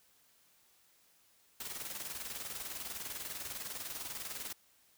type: noise with tremolo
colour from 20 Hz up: white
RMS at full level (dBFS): -41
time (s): 1.6-4.53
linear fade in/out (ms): 5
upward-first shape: square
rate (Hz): 20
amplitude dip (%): 50
effects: white hiss -68 dBFS RMS until 4.97 s